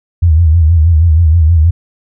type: tone with vibrato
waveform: sine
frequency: 81.5 Hz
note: E2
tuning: 19 cents flat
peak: -4 dBFS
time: 0.22-1.71 s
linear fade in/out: 10 ms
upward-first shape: sine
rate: 6.3 Hz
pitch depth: 110 cents each way
effects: none